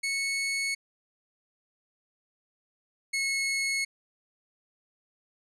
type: tone pair in turn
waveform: sawtooth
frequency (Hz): 2205 / 2185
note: C#7 / C#7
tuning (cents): -10 / -26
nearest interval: unison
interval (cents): 16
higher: first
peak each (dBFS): -24 / -23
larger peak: second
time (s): 0.03-0.75 / 3.13-3.85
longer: neither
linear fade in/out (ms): 10
effects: resampled to 24000 Hz